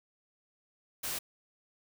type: noise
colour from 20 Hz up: white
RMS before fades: -36 dBFS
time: 1.03-1.19 s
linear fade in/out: 10 ms
effects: none